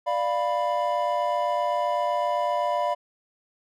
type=chord; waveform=triangle; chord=B diminished; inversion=first; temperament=equal with one note detuned; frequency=590.7 / 698.5 / 987.8 Hz; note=D5 / F5 / B5; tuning=+10 / 0 / 0 cents; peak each=-25 dBFS; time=0.06-2.95 s; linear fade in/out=20 ms; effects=none